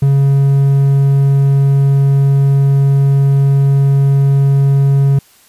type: tone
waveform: triangle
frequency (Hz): 138.4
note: C#3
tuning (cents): -2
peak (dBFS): -5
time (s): 0.02-5.19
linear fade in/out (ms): 5
effects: white hiss -47 dBFS RMS until 5.48 s + resampled to 32000 Hz